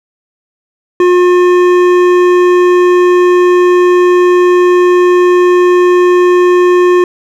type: tone with hard clipping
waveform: sine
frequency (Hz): 358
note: F4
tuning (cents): +43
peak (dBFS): -6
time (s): 1-7.04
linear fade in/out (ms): 2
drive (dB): 12
effects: none